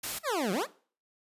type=noise; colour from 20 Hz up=white; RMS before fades=-35 dBFS; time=0.03-0.19 s; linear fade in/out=10 ms
type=exponential two-way sweep; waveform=20% pulse; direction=down then up; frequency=678 to 172.8 to 678 Hz; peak=-23 dBFS; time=0.23-0.67 s; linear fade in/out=50 ms; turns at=0.52 s
effects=noise-tail reverb RT60 0.4 s tail -18 dB re dry + resampled to 32000 Hz